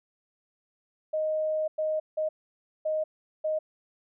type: tone bursts at uneven times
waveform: sine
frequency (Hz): 622.3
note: D#5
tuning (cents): 0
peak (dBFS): -25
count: 5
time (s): 1.13-1.68 / 1.78-2 / 2.17-2.29 / 2.85-3.04 / 3.44-3.59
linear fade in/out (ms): 10
effects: none